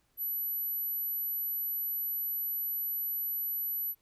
sine tone, 11840 Hz, F#9, in tune, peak -31 dBFS, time 0.17-3.95 s, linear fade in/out 50 ms, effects pink hiss -73 dBFS RMS until 4.01 s

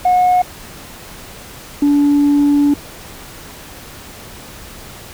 sine tone pair in turn, 726 / 288.1 Hz, F#5 / D4, -33 / -33 cents, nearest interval octave + major third, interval 1600 cents, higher first, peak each -7 dBFS, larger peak neither, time 0.05-0.42 / 1.82-2.74 s, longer second, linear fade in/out 5 ms, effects tanh soft clip ceiling -7 dBFS + pink hiss -35 dBFS RMS until 5.13 s

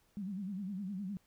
sine tone with vibrato, 194.6 Hz, G3, 12 cents flat, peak -37 dBFS, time 0.17-1.17 s, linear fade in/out 0 ms, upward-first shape sine, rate 9.8 Hz, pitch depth 130 cents each way, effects pink hiss -72 dBFS RMS until 1.26 s

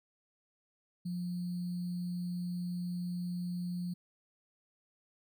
sine tone with sample-and-hold, 177.1 Hz, F3, 24 cents sharp, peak -34 dBFS, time 1.05-3.94 s, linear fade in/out 10 ms, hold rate 4410 Hz, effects none

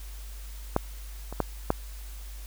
clicks, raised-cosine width 1 ms, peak -8 / -23 / -10 / -8 dBFS, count 4, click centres 0.764 / 1.326 / 1.403 / 1.704 s, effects added 50 Hz sine -38 dBFS peak until 2.46 s + white hiss -50 dBFS RMS until 2.46 s

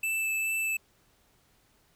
square tone with vibrato, 2637 Hz, E7, in tune, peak -28 dBFS, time 0.03-0.77 s, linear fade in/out 5 ms, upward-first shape sine, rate 2.4 Hz, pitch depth 8 cents each way, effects pink hiss -66 dBFS RMS until 1.95 s

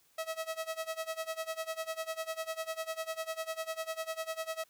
sawtooth tone with tremolo, 645 Hz, E5, 38 cents flat, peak -29 dBFS, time 0.18-4.64 s, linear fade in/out 5 ms, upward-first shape sine, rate 10 Hz, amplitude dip 90%, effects white hiss -68 dBFS RMS until 4.69 s

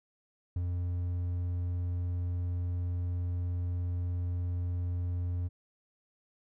triangle tone with ADSR envelope, 88.3 Hz, F2, 20 cents sharp, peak -26 dBFS, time 0.56-5.49 s, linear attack 4 ms, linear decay 30 ms, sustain -2 dB, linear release 25 ms, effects none

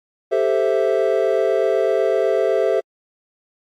triangle chord, A minor seventh, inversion third, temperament equal, 392 / 440 / 523.3 / 659.3 Hz, G4 / A4 / C5 / E5, 0 / 0 / 0 / 0 cents, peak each -19 dBFS, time 0.31-2.81 s, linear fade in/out 20 ms, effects AAC 64 kbps

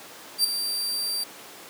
sawtooth tone with ADSR envelope, 4699 Hz, D8, in tune, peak -13 dBFS, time 0.38-1.24 s, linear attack 63 ms, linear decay 6 ms, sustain -10 dB, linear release 8 ms, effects pink hiss -43 dBFS RMS until 1.69 s + high-pass 300 Hz 12 dB/octave

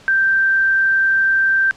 sine tone, 1568 Hz, G6, in tune, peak -12 dBFS, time 0.08-1.71 s, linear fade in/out 0 ms, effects pink hiss -45 dBFS RMS until 1.76 s + low-pass 6000 Hz 12 dB/octave

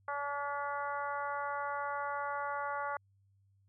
harmonic tone with a mistuned harmonic, 285.8 Hz, D4, 47 cents flat, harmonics 2 / 3 / 4 / 5 / 6 / 7, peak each -42 / -39 / -39 / -41 / -51 / -50 dBFS, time 0.08-2.97 s, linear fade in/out 2 ms, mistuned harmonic 7, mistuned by -17 cents, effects added 98 Hz sine -66 dBFS peak until 3.68 s

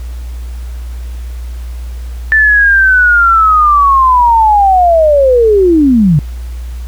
sine linear sweep, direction down, 1772 to 138.59 Hz, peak -4 dBFS, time 2.32-6.19 s, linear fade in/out 0 ms, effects added 60 Hz sine -19 dBFS peak until 6.87 s + pink hiss -40 dBFS RMS until 6.87 s

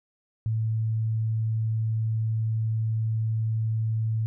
sine tone, 111 Hz, A2, 16 cents sharp, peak -23 dBFS, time 0.46-4.26 s, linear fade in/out 0 ms, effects none

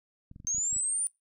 clicks, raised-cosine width 5 ms, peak -35 dBFS, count 8, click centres 0.314 / 0.361 / 0.401 / 0.448 / 0.547 / 0.583 / 0.729 / 0.765 s
sine linear sweep, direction up, 6280 to 9410 Hz, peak -27 dBFS, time 0.47-1.07 s, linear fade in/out 0 ms
effects noise-tail reverb RT60 0.2 s tail -22 dB re dry

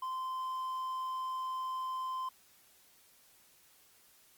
triangle tone, 1036 Hz, C6, 17 cents flat, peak -33 dBFS, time 0.02-2.29 s, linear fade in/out 5 ms, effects white hiss -64 dBFS RMS until 4.37 s + Opus 32 kbps

